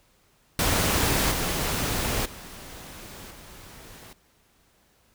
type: noise with level steps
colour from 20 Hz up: pink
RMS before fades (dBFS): -23 / -27 / -42 / -46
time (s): 0.59-4.13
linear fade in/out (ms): 2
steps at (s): 1.31 / 2.25 / 3.3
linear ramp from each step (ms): 10
effects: pink hiss -63 dBFS RMS until 5.14 s